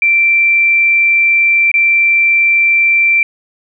sine tone with dropouts, 2349 Hz, D7, in tune, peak -7 dBFS, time 0.02-3.23 s, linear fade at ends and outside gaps 2 ms, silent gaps 1.716-1.74 s, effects none

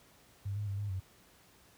sine tone with pitch steps, 99.4 / 103.9 / 99 / 102.7 / 94.3 Hz, G2 / G#2 / G2 / G#2 / F#2, +25 / +1 / +18 / -19 / +33 cents, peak -33 dBFS, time 0.45-1 s, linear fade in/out 10 ms, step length 110 ms, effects pink hiss -62 dBFS RMS until 1.77 s + high-pass 60 Hz 12 dB/octave

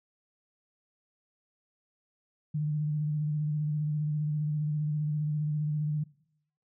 sine tone with vibrato, 150.7 Hz, D3, 45 cents sharp, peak -27 dBFS, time 2.54-6.04 s, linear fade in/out 10 ms, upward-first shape square, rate 15 Hz, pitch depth 24 cents each way, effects noise-tail reverb RT60 0.7 s tail -21 dB re dry

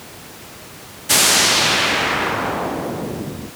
white noise with low-pass filter sweep, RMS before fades -18 dBFS, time 1.09-3.5 s, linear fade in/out 20 ms, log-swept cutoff 11000 to 200 Hz, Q 0.94, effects pink hiss -37 dBFS RMS until 3.55 s + high-pass 100 Hz 12 dB/octave

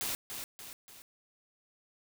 white noise with echo, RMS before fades -35 dBFS, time 0.01-0.15 s, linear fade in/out 0 ms, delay 290 ms, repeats 3, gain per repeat -6 dB, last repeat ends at 1.02 s, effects none

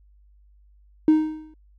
triangle tone with exponential decay, 311.1 Hz, D#4, in tune, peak -7 dBFS, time 1.08-1.54 s, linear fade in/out 2 ms, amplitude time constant 100 ms, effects tanh soft clip ceiling -8 dBFS + added 50 Hz sine -52 dBFS peak until 1.78 s

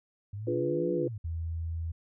sine exponential two-way sweep, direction up then down, 98 to 185 to 98 Hz, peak -35 dBFS, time 0.33-1.18 s, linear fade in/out 5 ms, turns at 0.93 s
sine chord, D diminished seventh, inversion none, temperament equal with one note detuned, 292.3 / 349.2 / 415.3 / 493.9 Hz, D4 / F4 / Ab4 / Cb5, -8 / 0 / 0 / 0 cents, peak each -35 / -30 / -36 / -32 dBFS, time 0.47-1.08 s, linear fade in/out 5 ms
sine tone, 82.41 Hz, E2, in tune, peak -31 dBFS, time 1.24-1.92 s, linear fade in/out 10 ms
effects none

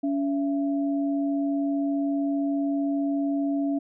sine tone pair together, 282.2 / 671.2 Hz, C#4 / E5, +31 / +31 cents, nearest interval octave + minor third, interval 1500 cents, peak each -23 / -33 dBFS, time 0.03-3.79 s, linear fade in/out 10 ms, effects none

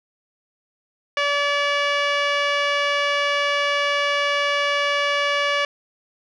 15% pulse tone with low-pass filter, 574 Hz, D5, 40 cents flat, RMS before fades -21 dBFS, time 1.17-5.65 s, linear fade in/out 2 ms, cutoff 3600 Hz, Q 3.3, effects none

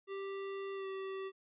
square tone with pitch glide, 392 to 385.3 Hz, G4 to G4, 0 to -30 cents, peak -40 dBFS, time 0.07-1.32 s, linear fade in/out 50 ms, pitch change -30 cents, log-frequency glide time 0.74-0.87 s, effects resampled to 8000 Hz

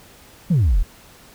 sine exponential sweep, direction down, 194 to 32.7 Hz, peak -11 dBFS, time 0.5-0.83 s, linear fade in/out 10 ms, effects tanh soft clip ceiling -11 dBFS + pink hiss -47 dBFS RMS until 1.34 s

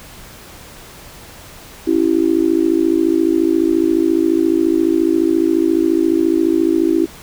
sine tone with amplitude modulation, 329.6 Hz, E4, in tune, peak -7 dBFS, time 1.87-7.06 s, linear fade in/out 10 ms, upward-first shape sine, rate 54.4 Hz, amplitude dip 100%, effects pink hiss -38 dBFS RMS until 7.22 s

